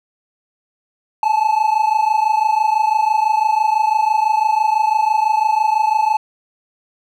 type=tone pair together; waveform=triangle; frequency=853 / 879 Hz; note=G#5 / A5; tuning=+46 / -2 cents; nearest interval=minor second; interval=52 cents; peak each=-14 dBFS; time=1.23-6.17 s; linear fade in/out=2 ms; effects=none